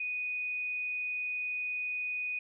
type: tone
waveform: sine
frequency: 2483 Hz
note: D#7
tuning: 4 cents flat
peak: -32 dBFS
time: 0-2.39 s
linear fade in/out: 5 ms
effects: none